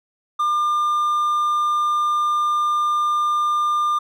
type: tone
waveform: triangle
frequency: 1200 Hz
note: D6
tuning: 37 cents sharp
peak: -15 dBFS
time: 0.39-3.99 s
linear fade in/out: 10 ms
effects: none